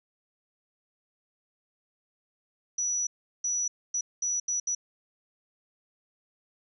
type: tone bursts at uneven times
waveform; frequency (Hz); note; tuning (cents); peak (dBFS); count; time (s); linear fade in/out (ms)
sine; 5890; F#8; -9; -26; 6; 2.78-3.07 / 3.44-3.68 / 3.94-4.01 / 4.22-4.4 / 4.48-4.6 / 4.67-4.75; 5
effects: none